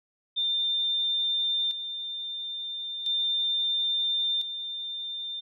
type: tone with tremolo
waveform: sine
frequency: 3595 Hz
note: A7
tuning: 36 cents sharp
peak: -24 dBFS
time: 0.36-5.41 s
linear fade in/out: 20 ms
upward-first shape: square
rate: 0.37 Hz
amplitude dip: 60%
effects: none